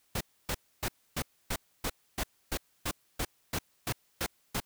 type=noise bursts; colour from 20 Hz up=pink; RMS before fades=-32 dBFS; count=14; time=0.15-4.602 s; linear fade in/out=5 ms; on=58 ms; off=280 ms; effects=white hiss -70 dBFS RMS until 4.65 s